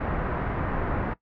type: low-pass noise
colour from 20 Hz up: pink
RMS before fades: -28 dBFS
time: 0-1.14 s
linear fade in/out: 10 ms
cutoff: 1700 Hz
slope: 24 dB/octave
effects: noise-tail reverb RT60 0.1 s tail -18 dB re dry